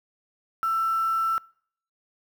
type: tone with quantisation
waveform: sine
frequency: 1332 Hz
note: E6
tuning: 18 cents sharp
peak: -22 dBFS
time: 0.63-1.38 s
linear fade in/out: 0 ms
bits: 7
effects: noise-tail reverb RT60 0.6 s tail -25 dB re dry